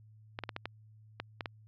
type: clicks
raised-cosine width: 0.3 ms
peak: -20 dBFS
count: 8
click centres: 0.389 / 0.437 / 0.492 / 0.564 / 0.656 / 1.2 / 1.408 / 1.458 s
effects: added 108 Hz sine -55 dBFS peak until 1.67 s + low-pass 4000 Hz 12 dB/octave